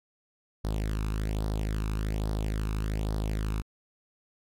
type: tone with flanger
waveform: sawtooth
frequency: 52.9 Hz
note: G#1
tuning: 33 cents sharp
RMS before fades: -30 dBFS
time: 0.64-3.62 s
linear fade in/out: 10 ms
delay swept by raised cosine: 0.2 to 0.79 ms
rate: 1.2 Hz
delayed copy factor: +0.7
effects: AAC 64 kbps